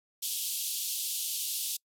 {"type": "band-pass noise", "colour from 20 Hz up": "white", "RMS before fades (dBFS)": -34, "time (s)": [0.22, 1.77], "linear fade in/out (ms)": 10, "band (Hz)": [2900, 15000], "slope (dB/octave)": 48, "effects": ["noise-tail reverb RT60 0.1 s tail -26 dB re dry"]}